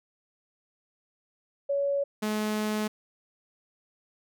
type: tone pair in turn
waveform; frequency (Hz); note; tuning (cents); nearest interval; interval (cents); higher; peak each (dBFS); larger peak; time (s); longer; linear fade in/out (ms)
sine / sawtooth; 562 / 213.4; C#5 / G#3; +24 / +47; octave + perfect fourth; 1677; first; -24 / -23; second; 1.69-2.04 / 2.22-2.88; second; 10
effects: none